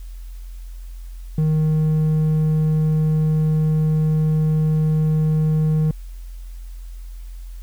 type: tone with hard clipping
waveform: sine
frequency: 155.56 Hz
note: D#3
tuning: in tune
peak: -16 dBFS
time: 1.38-5.91 s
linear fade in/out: 2 ms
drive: 3 dB
effects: added 43 Hz sine -31 dBFS peak until 7.62 s + white hiss -54 dBFS RMS until 7.62 s